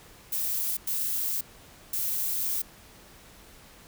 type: noise bursts at uneven times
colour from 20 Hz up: violet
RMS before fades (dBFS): -29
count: 3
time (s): 0.32-0.77 / 0.87-1.41 / 1.93-2.62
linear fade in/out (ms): 5
effects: pink hiss -52 dBFS RMS until 3.87 s